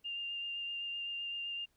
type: tone with vibrato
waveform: sine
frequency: 2800 Hz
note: F7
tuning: 4 cents sharp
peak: -37 dBFS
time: 0.04-1.66 s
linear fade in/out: 20 ms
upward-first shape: sine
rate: 7.8 Hz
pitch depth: 12 cents each way
effects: pink hiss -75 dBFS RMS until 1.76 s